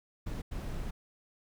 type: noise bursts at uneven times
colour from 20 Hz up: brown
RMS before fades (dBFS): -37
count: 2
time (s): 0.26-0.42 / 0.51-0.91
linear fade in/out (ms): 10
effects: none